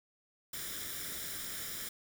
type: noise with comb filter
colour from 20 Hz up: white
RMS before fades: -41 dBFS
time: 0.53-1.89 s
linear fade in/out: 5 ms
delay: 0.56 ms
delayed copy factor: +0.65
effects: none